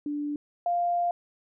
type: tone pair in turn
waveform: sine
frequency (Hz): 292.9 / 698.1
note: D4 / F5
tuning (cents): -5 / -1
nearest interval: octave + minor third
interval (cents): 1504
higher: second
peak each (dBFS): -28 / -23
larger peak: second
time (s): 0.06-0.36 / 0.66-1.11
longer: second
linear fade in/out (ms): 2
effects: none